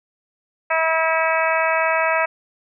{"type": "harmonic tone", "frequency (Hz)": 323.2, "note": "E4", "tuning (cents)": -34, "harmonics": [2, 3, 4, 5, 6, 7, 8], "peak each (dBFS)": [-21, -23, -24, -25, -26, -26, -27], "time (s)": [0.7, 2.26], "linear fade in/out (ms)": 10, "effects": []}